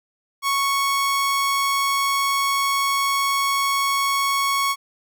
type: tone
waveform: sawtooth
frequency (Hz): 1107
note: C#6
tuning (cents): -3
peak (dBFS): -15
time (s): 0.42-4.76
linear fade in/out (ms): 50
effects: none